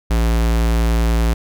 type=tone; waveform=square; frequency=56.9 Hz; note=A#1; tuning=41 cents flat; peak=-14 dBFS; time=0.1-1.34 s; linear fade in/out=10 ms; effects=none